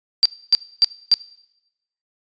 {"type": "tone bursts", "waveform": "sine", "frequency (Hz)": 4701, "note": "D8", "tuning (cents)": 1, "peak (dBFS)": -9, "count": 4, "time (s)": [0.23, 1.14], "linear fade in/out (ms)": 0, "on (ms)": 25, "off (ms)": 270, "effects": ["noise-tail reverb RT60 0.9 s tail -22 dB re dry", "resampled to 16000 Hz"]}